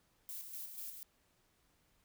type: noise with tremolo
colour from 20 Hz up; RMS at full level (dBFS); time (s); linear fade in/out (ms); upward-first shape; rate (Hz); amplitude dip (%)
violet; -45; 0.29-1.03; 0; square; 4.1; 45
effects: pink hiss -74 dBFS RMS until 2.04 s